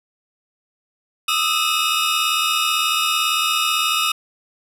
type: tone cluster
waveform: 40% pulse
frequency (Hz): 1229 / 1307 / 2579 / 2894 / 3670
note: D#6 / E6 / E7 / F#7 / A#7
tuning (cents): -22 / -15 / -39 / -39 / -28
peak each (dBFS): -23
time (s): 1.28-4.12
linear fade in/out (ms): 5
effects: resampled to 32000 Hz + 7-bit